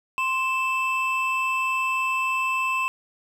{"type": "tone pair together", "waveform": "triangle", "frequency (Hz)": [1046.5, 2637], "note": ["C6", "E7"], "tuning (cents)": [0, 0], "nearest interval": "octave + major third", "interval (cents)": 1600, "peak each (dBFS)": -23, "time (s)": [0.18, 2.88], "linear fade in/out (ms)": 0, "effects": []}